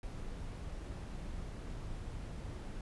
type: noise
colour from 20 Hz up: brown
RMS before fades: -43 dBFS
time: 0.03-2.81 s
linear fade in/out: 2 ms
effects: resampled to 24000 Hz